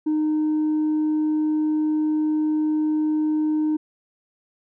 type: tone with tanh clipping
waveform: triangle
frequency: 307.5 Hz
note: D#4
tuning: 20 cents flat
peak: -19 dBFS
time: 0.06-3.77 s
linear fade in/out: 10 ms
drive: 6 dB
effects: none